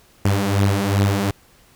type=beating tone pair; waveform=sawtooth; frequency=98 / 100.6 Hz; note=G2 / G2; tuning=0 / +45 cents; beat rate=2.6 Hz; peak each=-16 / -14 dBFS; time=0.25-1.31 s; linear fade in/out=5 ms; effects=pink hiss -53 dBFS RMS until 1.75 s